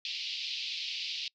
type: band-pass noise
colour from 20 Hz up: white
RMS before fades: -37 dBFS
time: 0.05-1.28 s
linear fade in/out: 2 ms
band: 2500 to 4800 Hz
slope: 48 dB/octave
effects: noise-tail reverb RT60 0.1 s tail -25 dB re dry